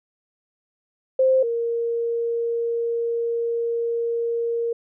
sine tone pair in turn, 523.3 / 466.2 Hz, C5 / A#4, 0 / 0 cents, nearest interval major second, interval 200 cents, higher first, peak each -14 / -21 dBFS, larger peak first, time 1.19-1.43 / 1.43-4.73 s, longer second, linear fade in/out 5 ms, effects none

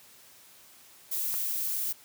violet noise, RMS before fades -31 dBFS, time 1.11-1.93 s, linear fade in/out 10 ms
clicks, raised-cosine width 0.5 ms, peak -29 dBFS, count 2, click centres 1.339 / 1.345 s
effects white hiss -55 dBFS RMS until 2.04 s + high-pass 60 Hz 12 dB/octave

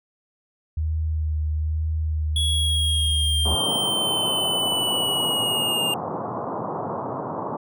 sine tone with vibrato, 77.78 Hz, D#2, in tune, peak -21 dBFS, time 0.77-3.55 s, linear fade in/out 5 ms, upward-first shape sine, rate 1.1 Hz, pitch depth 24 cents each way
square exponential sweep, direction down, 3361 to 2810 Hz, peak -22 dBFS, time 2.36-5.94 s, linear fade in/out 2 ms
white band-pass noise, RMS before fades -29 dBFS, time 3.45-7.57 s, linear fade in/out 10 ms, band 100 to 1100 Hz, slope 48 dB/octave
effects none

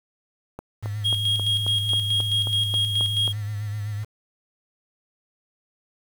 click train, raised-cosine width 1 ms, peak -20 dBFS, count 11, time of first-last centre 0.59-3.278 s, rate 3.72 Hz
sine tone with vibrato, 104.3 Hz, G#2, 8 cents sharp, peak -26 dBFS, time 0.82-4.05 s, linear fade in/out 20 ms, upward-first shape sine, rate 7.9 Hz, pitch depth 48 cents each way
triangle tone with tremolo, 3267 Hz, G#7, 29 cents flat, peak -18 dBFS, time 1.04-3.33 s, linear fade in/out 20 ms, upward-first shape square, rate 4.7 Hz, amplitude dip 50%
effects 7-bit

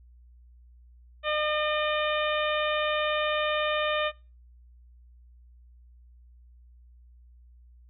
harmonic tone, 606 Hz, D#5, 46 cents flat, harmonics 1 / 2 / 3 / 4 / 5 / 6, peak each -28 / -31 / -33 / -34 / -35 / -36 dBFS, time 1.23-4.12 s, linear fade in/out 50 ms, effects noise-tail reverb RT60 0.3 s tail -20 dB re dry + added 60 Hz sine -51 dBFS peak until 7.89 s

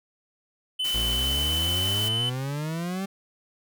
triangle tone, 3028 Hz, F#7, 39 cents sharp, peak -23 dBFS, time 0.79-2.3 s, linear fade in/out 10 ms
white noise, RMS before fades -35 dBFS, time 0.84-2.09 s, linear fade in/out 10 ms
40% pulse exponential sweep, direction up, 55 to 197.5 Hz, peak -27 dBFS, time 0.94-3.06 s, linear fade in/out 10 ms
effects none

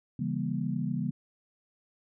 sine chord, C# diminished seventh, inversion none, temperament just, 138.59 / 166.31 / 199.57 / 239.5 Hz, C#3 / E3 / G3 / Bb3, 0 / +16 / +31 / +47 cents, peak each -34 dBFS, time 0.19-1.11 s, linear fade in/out 5 ms, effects none

